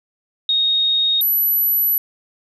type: tone pair in turn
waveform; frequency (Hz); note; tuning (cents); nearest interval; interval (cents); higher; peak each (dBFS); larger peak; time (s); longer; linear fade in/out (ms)
sine; 3729 / 11839; A#7 / F#9; 0 / 0; octave + minor sixth; 2000; second; -14; neither; 0.49-1.21 / 1.21-1.98; second; 2
effects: none